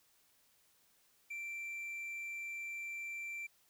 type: tone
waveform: triangle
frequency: 2349 Hz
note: D7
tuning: in tune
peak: -39 dBFS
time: 1.3-3.47 s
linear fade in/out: 10 ms
effects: white hiss -71 dBFS RMS until 3.69 s